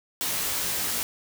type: noise with comb filter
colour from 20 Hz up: white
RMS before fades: -28 dBFS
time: 0.21-1.03 s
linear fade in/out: 0 ms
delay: 17 ms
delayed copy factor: +0.7
effects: none